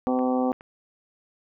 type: harmonic tone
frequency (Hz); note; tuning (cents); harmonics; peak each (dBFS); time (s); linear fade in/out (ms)
127.5; C3; -44; 2 / 3 / 4 / 5 / 6 / 7 / 8 / 9; -23 / -35 / -27 / -39 / -29 / -38 / -43 / -37; 0.07-0.52; 0
type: clicks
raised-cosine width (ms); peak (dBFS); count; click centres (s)
0.5; -29; 3; 0.191 / 0.529 / 0.609
effects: none